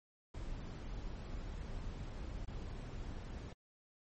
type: noise with dropouts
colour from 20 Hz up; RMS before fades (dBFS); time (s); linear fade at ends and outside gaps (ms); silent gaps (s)
brown; -44; 0.34-3.53; 5; 2.452-2.475
effects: MP3 32 kbps